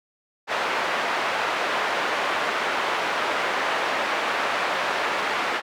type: band-pass noise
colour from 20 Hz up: pink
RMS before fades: -25 dBFS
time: 0.47-5.62 s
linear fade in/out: 50 ms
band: 650 to 2300 Hz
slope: 12 dB/octave
effects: none